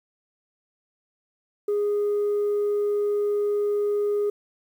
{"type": "tone", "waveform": "sine", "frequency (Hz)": 412.4, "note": "G#4", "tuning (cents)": -12, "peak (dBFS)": -19, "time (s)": [1.68, 4.3], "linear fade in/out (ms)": 5, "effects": ["tanh soft clip ceiling -19 dBFS", "9-bit"]}